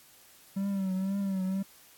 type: tone with vibrato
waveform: triangle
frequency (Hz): 192.9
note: G3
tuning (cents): -28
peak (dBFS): -26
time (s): 0.56-1.63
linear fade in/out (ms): 10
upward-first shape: triangle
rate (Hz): 2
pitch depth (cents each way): 68
effects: white hiss -57 dBFS RMS until 1.97 s + AAC 64 kbps